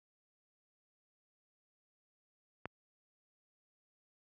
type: click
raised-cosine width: 0.5 ms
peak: -24 dBFS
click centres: 2.656 s
effects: high-pass 80 Hz 12 dB/octave